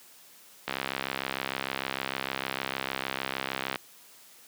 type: click train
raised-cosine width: 0.3 ms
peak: -13 dBFS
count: 206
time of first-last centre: 0.68-3.758 s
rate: 66.6 Hz
effects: white hiss -54 dBFS RMS until 4.47 s + high-pass 150 Hz 12 dB/octave